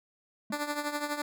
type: tone with exponential decay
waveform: triangle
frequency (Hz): 215.9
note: A3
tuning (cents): -33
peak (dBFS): -29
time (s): 0.5-0.59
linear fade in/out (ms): 5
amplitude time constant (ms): 18
type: tone with tremolo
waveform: 10% pulse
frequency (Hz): 294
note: D4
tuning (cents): +2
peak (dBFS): -20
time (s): 0.52-1.22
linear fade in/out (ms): 5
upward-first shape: triangle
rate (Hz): 12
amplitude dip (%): 75
effects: none